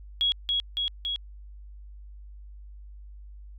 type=tone with echo; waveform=sine; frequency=3323 Hz; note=G#7; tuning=in tune; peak=-21 dBFS; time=0.21-0.32 s; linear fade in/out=0 ms; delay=280 ms; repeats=3; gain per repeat=-2 dB; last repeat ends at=1.16 s; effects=added 50 Hz sine -42 dBFS peak until 3.58 s